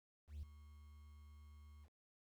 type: tone with ADSR envelope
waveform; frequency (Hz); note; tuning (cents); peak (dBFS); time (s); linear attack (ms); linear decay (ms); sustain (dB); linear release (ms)
triangle; 74.3; D2; +21; -40; 0.27-1.89; 160; 4; -15; 55
effects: tanh soft clip ceiling -41 dBFS + 12-bit